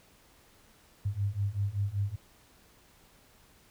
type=beating tone pair; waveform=sine; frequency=97.9 / 103.1 Hz; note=G2 / G#2; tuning=-2 / -12 cents; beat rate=5.2 Hz; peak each=-32 / -31 dBFS; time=1.05-2.16 s; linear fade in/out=10 ms; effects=pink hiss -61 dBFS RMS until 3.7 s